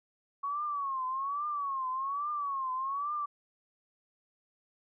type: tone with vibrato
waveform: sine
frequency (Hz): 1108.7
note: C#6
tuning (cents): 0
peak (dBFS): -31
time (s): 0.43-3.26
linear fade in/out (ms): 10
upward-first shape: triangle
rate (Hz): 1.2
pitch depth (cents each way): 150
effects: none